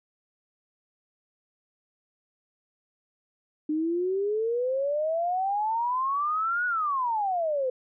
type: exponential two-way sweep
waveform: sine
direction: up then down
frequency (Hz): 300.6 to 1480 to 498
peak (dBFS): -24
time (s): 3.69-7.7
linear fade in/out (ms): 5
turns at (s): 6.66
effects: none